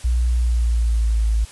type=tone with pitch glide; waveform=sine; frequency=60.4 to 54.75 Hz; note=B1 to A1; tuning=-38 to -8 cents; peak=-15 dBFS; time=0.04-1.45 s; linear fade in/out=10 ms; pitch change=-170 cents; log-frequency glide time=0.32-1.27 s; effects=white hiss -42 dBFS RMS until 1.51 s + resampled to 24000 Hz